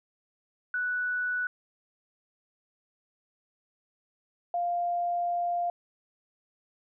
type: tone pair in turn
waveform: sine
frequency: 1480 / 698.5 Hz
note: F#6 / F5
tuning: 0 / 0 cents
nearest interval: octave + minor second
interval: 1300 cents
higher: first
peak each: -27 / -26 dBFS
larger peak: second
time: 0.74-1.47 / 4.54-5.7 s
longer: second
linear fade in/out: 2 ms
effects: none